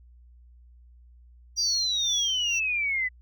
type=tone with tremolo; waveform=triangle; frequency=5790 Hz; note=F#8; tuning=38 cents flat; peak=-26 dBFS; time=1.56-2.6 s; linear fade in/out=20 ms; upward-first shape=sine; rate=2.1 Hz; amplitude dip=70%
type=exponential sweep; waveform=sine; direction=down; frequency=4798 to 1981 Hz; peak=-24 dBFS; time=1.57-3.09 s; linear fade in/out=20 ms
effects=added 60 Hz sine -50 dBFS peak until 3.21 s